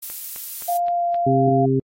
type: noise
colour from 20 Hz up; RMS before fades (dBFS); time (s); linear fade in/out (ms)
violet; -30; 0.02-0.78; 10
type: click train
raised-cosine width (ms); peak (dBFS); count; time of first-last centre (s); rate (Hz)
0.3; -24; 5; 0.1-1.144; 3.83
type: tone with pitch glide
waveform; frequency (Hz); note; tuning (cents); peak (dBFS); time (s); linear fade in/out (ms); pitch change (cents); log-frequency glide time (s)
sine; 698.5 to 692.9; F5 to F5; 0 to -14; -18; 0.68-1.66; 10; -14; 0.92-1.05
type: harmonic tone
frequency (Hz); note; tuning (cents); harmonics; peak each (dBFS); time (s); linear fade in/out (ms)
133.1; C3; +30; 1 / 2 / 3; -20 / -20 / -20; 1.26-1.8; 10
effects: AAC 48 kbps